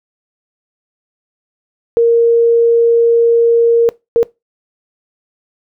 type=tone bursts at uneven times; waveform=sine; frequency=465.7 Hz; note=A#4; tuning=2 cents flat; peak=-6 dBFS; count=2; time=1.97-3.89 / 4.16-4.23 s; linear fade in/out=0 ms; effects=noise-tail reverb RT60 0.2 s tail -21 dB re dry